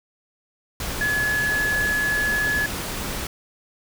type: tone in noise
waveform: sine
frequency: 1700 Hz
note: G#6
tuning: 40 cents sharp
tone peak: -20 dBFS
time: 1.01-2.66 s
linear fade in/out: 2 ms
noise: pink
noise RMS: -29 dBFS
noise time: 0.8-3.27 s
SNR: +6 dB
effects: none